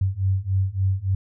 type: beating tone pair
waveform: sine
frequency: 94 / 97.5 Hz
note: F#2 / G2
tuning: +28 / -9 cents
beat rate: 3.5 Hz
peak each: -23 / -22 dBFS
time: 0.01-1.15 s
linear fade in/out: 5 ms
effects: none